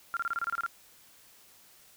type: tone bursts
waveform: sine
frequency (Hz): 1383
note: F6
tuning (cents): -17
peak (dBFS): -28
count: 10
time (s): 0.14-0.663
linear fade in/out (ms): 0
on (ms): 28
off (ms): 27
effects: white hiss -58 dBFS RMS until 1.96 s